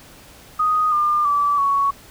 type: tone with pitch steps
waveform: sine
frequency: 1244.5 / 1200 / 1157.1 / 1115.8 Hz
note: D#6 / D6 / D6 / C#6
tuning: 0 / +37 / -26 / +11 cents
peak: -15 dBFS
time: 0.59-1.91 s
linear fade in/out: 10 ms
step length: 330 ms
effects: pink hiss -45 dBFS RMS until 2.1 s